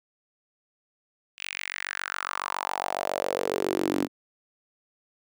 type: tone with high-pass filter sweep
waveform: sawtooth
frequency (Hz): 47.26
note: F#1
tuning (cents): +37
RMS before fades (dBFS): -30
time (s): 1.37-4.08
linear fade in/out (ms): 50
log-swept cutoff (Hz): 2700 to 270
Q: 4.1
effects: none